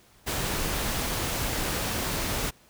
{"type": "noise", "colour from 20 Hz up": "pink", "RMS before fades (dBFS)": -29, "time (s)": [0.26, 2.51], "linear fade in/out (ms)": 20, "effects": ["pink hiss -58 dBFS RMS until 2.69 s"]}